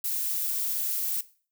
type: noise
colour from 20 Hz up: violet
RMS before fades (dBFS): -29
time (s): 0.04-1.21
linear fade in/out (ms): 5
effects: noise-tail reverb RT60 0.4 s tail -17 dB re dry